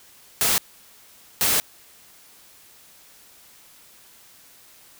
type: noise bursts at uneven times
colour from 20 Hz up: white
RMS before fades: -20 dBFS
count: 2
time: 0.41-0.58 / 1.41-1.6 s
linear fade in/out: 0 ms
effects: white hiss -51 dBFS RMS until 4.99 s